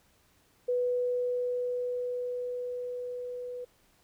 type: tone with level ramp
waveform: sine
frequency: 493.5 Hz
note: B4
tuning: 1 cent flat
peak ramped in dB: -25 to -36 dBFS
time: 0.68-3.65 s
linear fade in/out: 10 ms
effects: pink hiss -66 dBFS RMS until 4.03 s